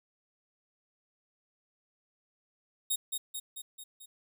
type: tone with echo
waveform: 5% pulse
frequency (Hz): 3729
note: A#7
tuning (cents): 0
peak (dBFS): -20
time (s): 2.9-2.96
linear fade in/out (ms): 10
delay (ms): 220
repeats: 5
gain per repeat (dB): -4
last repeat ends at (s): 4.06
effects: none